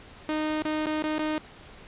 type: tone with dropouts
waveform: sawtooth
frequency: 308.2 Hz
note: D#4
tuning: 16 cents flat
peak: -22 dBFS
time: 0.29-1.38 s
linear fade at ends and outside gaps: 0 ms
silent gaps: 0.622-0.652 / 0.859-0.867 / 1.023-1.039 / 1.183-1.193 s
effects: pink hiss -48 dBFS RMS until 1.87 s + resampled to 8000 Hz